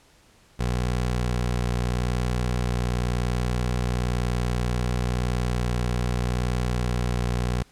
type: tone with vibrato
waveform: 20% pulse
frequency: 60.9 Hz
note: B1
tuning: 24 cents flat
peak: -18 dBFS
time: 0.59-7.63 s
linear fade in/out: 10 ms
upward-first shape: sine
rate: 0.72 Hz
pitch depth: 10 cents each way
effects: pink hiss -57 dBFS RMS until 7.71 s + low-pass 10000 Hz 12 dB/octave